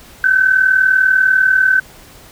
sine tone pair together, 1522.9 / 1563 Hz, F#6 / G6, +49 / -6 cents, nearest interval unison, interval 45 cents, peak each -10 / -15 dBFS, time 0.24-1.8 s, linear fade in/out 2 ms, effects pink hiss -41 dBFS RMS until 2.31 s

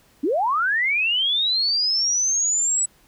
sine linear sweep, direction up, 251.8 to 7930 Hz, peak -18 dBFS, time 0.23-2.86 s, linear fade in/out 10 ms, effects pink hiss -57 dBFS RMS until 3.07 s

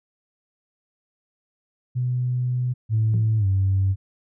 sine tone, 124.9 Hz, B2, 20 cents sharp, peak -20 dBFS, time 1.95-2.74 s, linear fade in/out 20 ms
sine tone with pitch glide, 110 to 96.32 Hz, A2 to G2, 0 to -30 cents, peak -16 dBFS, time 2.89-3.96 s, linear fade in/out 50 ms, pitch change -230 cents, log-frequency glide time 3.38-3.46 s
sine tone with exponential decay, 174.61 Hz, F3, in tune, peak -22 dBFS, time 3.14-3.37 s, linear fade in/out 0 ms, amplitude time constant 49 ms
effects tanh soft clip ceiling -13 dBFS

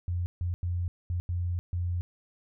sine tone bursts at uneven times, 88 Hz, F2, 14 cents sharp, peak -27 dBFS, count 6, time 0.08-0.26 / 0.41-0.54 / 0.63-0.88 / 1.1-1.2 / 1.29-1.59 / 1.73-2.01 s, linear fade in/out 0 ms, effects none

